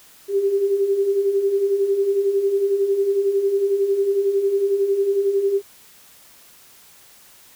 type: beating tone pair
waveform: sine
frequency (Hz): 386.9 / 397.9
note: G4 / G4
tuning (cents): -23 / +26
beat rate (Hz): 11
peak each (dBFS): -25 / -17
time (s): 0.28-5.62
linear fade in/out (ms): 50
effects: white hiss -49 dBFS RMS until 7.55 s